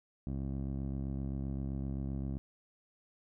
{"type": "tone with low-pass filter", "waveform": "15% pulse", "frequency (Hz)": 67.7, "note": "C#2", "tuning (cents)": -40, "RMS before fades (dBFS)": -37, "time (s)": [0.27, 2.38], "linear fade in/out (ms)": 0, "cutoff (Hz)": 350, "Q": 0.78, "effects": []}